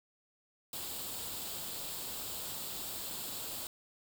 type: noise with comb filter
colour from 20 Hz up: white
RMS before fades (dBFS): -41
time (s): 0.73-3.67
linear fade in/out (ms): 2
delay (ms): 0.25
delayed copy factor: +0.55
effects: none